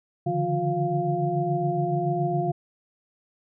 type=tone cluster; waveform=sine; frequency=142.8 / 149.9 / 171.4 / 356.2 / 697 Hz; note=D3 / D3 / F3 / F4 / F5; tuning=-48 / +36 / -32 / +34 / -4 cents; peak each=-31 / -28 / -32 / -28 / -27 dBFS; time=0.26-2.52 s; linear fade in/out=10 ms; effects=none